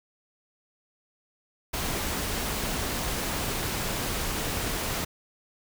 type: noise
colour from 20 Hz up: pink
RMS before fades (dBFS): -30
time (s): 1.73-5.05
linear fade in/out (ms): 10
effects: none